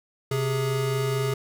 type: tone pair together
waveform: square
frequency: 130.28 / 415.3 Hz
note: C3 / G#4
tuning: -7 / 0 cents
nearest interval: octave + minor sixth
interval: 2007 cents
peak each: -26 / -28 dBFS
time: 0.31-1.34 s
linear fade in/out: 5 ms
effects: none